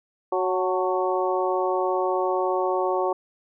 harmonic tone with a mistuned harmonic, 185.2 Hz, F#3, 2 cents sharp, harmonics 2 / 3 / 4 / 5 / 6, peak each -25 / -27 / -28 / -29 / -30 dBFS, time 0.32-3.13 s, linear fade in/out 5 ms, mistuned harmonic 5, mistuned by -55 cents, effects none

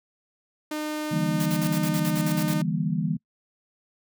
sawtooth tone, 304.4 Hz, D#4, 38 cents flat, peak -24 dBFS, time 0.71-2.62 s, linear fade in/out 5 ms
sine chord, E half-diminished seventh, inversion third, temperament just, 148.33 / 164.81 / 197.78 / 237.3 Hz, D3 / E3 / G3 / Bb3, +18 / 0 / +16 / +31 cents, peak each -30 / -26 / -29 / -31 dBFS, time 1.11-3.17 s, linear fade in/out 10 ms
white noise bursts, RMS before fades -34 dBFS, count 11, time 1.4-2.536 s, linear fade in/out 0 ms, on 56 ms, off 52 ms
effects noise-tail reverb RT60 0.1 s tail -24 dB re dry

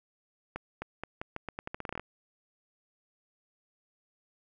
accelerating click train, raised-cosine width 0.5 ms, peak -21 dBFS, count 16, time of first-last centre 0.56-1.996 s, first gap 260 ms, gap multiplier 0.83, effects none

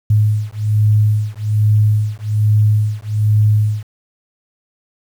sine beating tone pair, 105.7 / 106.9 Hz, G#2 / A2, +31 / -49 cents, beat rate 1.2 Hz, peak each -14 dBFS, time 0.1-3.83 s, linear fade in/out 5 ms, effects 7-bit

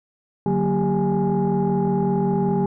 sine tone cluster, 145.6 / 185.1 / 230.4 / 399.1 / 832 Hz, D3 / F#3 / A#3 / G4 / G#5, -15 / +1 / -20 / +31 / +3 cents, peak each -25 / -20 / -25 / -22 / -26 dBFS, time 0.46-2.66 s, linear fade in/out 2 ms, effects tanh soft clip ceiling -12 dBFS

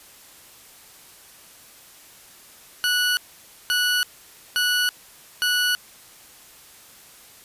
20% pulse tone bursts, 1473 Hz, F#6, 8 cents flat, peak -14 dBFS, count 4, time 2.84-5.75 s, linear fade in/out 0 ms, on 330 ms, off 530 ms, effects white hiss -48 dBFS RMS until 7.44 s + resampled to 32000 Hz

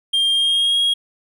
triangle tone with pitch glide, 3202 to 3283 Hz, G7 to G#7, +36 to -21 cents, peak -13 dBFS, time 0.13-0.94 s, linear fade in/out 10 ms, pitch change +43 cents, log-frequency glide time 0.31-0.79 s, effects none

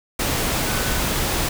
sine tone in noise, 1501 Hz, F#6, 24 cents sharp, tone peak -32 dBFS, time 0.67-0.99 s, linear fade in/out 5 ms, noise pink, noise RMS -22 dBFS, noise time 0.19-1.49 s, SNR -13 dB, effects none

